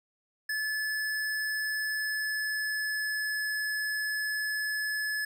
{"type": "tone with pitch glide", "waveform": "square", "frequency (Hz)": [1726, 1716.1], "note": ["A6", "A6"], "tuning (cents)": [-34, -44], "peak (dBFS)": -30, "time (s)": [0.49, 5.25], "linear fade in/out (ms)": 5, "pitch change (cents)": -10, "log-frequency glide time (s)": [1.92, 3.48], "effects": []}